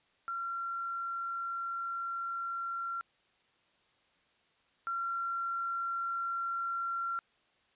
sine tone pair in turn, 1369 / 1369 Hz, F6 / F6, -35 / -35 cents, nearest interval unison, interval 0 cents, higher neither, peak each -34 / -32 dBFS, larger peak second, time 0.28-3.01 / 4.87-7.19 s, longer first, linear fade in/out 0 ms, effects white hiss -70 dBFS RMS until 7.75 s + resampled to 8000 Hz

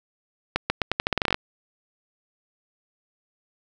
accelerating click train, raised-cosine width 0.3 ms, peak -5 dBFS, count 14, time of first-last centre 0.56-1.344 s, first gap 140 ms, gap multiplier 0.84, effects none

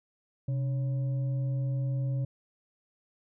sine tone with frequency modulation, 130.81 Hz, C3, in tune, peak -27 dBFS, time 0.48-2.25 s, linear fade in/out 5 ms, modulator 425 Hz, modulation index 0.24, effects none

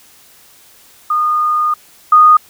sine tone pair in turn, 1224 / 1234.7 Hz, D#6 / D#6, -29 / -14 cents, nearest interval unison, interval 15 cents, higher second, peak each -11 / -3 dBFS, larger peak second, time 1.1-1.74 / 2.12-2.37 s, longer first, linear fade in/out 5 ms, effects white hiss -45 dBFS RMS until 2.49 s

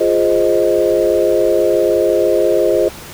sine chord, F minor seventh, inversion none, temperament equal, 349.2 / 415.3 / 523.3 / 622.3 Hz, F4 / Ab4 / C5 / Eb5, 0 / 0 / 0 / 0 cents, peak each -16 dBFS, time 0-2.89 s, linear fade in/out 10 ms, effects pink hiss -33 dBFS RMS until 3.13 s

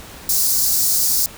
white high-pass noise, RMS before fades -17 dBFS, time 0.29-1.26 s, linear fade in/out 2 ms, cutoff 4400 Hz, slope 48 dB/octave, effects pink hiss -38 dBFS RMS until 1.37 s

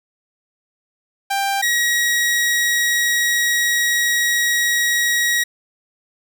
sawtooth tone pair in turn, 790 / 1903 Hz, G5 / A#6, +13 / +35 cents, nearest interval octave + minor third, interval 1522 cents, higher second, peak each -14 / -12 dBFS, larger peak second, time 1.3-1.62 / 1.62-5.44 s, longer second, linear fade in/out 10 ms, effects none

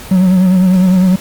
triangle tone with vibrato, 185 Hz, F#3, in tune, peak -4 dBFS, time 0.11-1.16 s, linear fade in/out 5 ms, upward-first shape triangle, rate 9.9 Hz, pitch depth 58 cents each way, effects pink hiss -31 dBFS RMS until 1.2 s + Opus 48 kbps

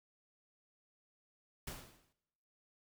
pink noise with exponential decay, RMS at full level -42 dBFS, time 1.67-2.13 s, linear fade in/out 5 ms, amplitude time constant 100 ms, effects noise-tail reverb RT60 1.0 s tail -22 dB re dry

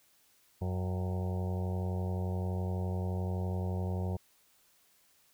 harmonic tone with a mistuned harmonic, 91.7 Hz, F#2, 15 cents flat, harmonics 1 / 2 / 4 / 5 / 6 / 7 / 8 / 9 / 10, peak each -32 / -38 / -44 / -46 / -48 / -49 / -50 / -51 / -52 dBFS, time 0.61-4.17 s, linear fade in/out 10 ms, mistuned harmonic 9, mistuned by -65 cents, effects white hiss -67 dBFS RMS until 5.33 s

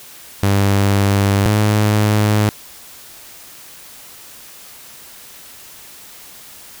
sawtooth tone pair in turn, 99.6 / 105.52 Hz, G2 / G#2, +28 / +28 cents, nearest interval minor second, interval 100 cents, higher second, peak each -8 dBFS, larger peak neither, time 0.43-1.46 / 1.46-2.49 s, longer neither, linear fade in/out 0 ms, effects white hiss -39 dBFS RMS until 6.8 s

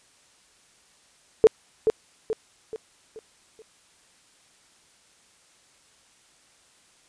sine tone with echo, 440 Hz, A4, in tune, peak -9 dBFS, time 1.44-1.47 s, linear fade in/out 0 ms, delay 430 ms, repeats 5, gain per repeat -7 dB, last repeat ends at 3.62 s, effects white hiss -59 dBFS RMS until 7.08 s + resampled to 22050 Hz

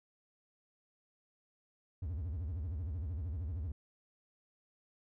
triangle tone with vibrato, 81 Hz, E2, 30 cents flat, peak -34 dBFS, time 2.02-3.72 s, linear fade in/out 5 ms, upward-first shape sine, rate 13 Hz, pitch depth 290 cents each way, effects none

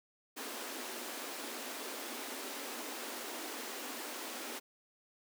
pink high-pass noise, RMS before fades -43 dBFS, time 0.36-4.6 s, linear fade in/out 20 ms, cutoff 230 Hz, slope 96 dB/octave, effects none

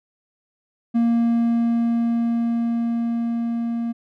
triangle tone with level ramp, 233.1 Hz, A#3, in tune, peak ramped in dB -13 to -20 dBFS, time 0.94-3.93 s, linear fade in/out 20 ms, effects none

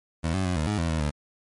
20% pulse tone with pitch steps, 81.7 / 94.7 / 90.4 / 77.4 / 104.8 / 83.3 / 79.9 / 73.8 Hz, E2 / F#2 / F#2 / D#2 / G#2 / E2 / D#2 / D2, -15 / +41 / -40 / -9 / +16 / +19 / +47 / +9 cents, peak -19 dBFS, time 0.23-1.11 s, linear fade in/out 20 ms, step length 110 ms, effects MP3 48 kbps

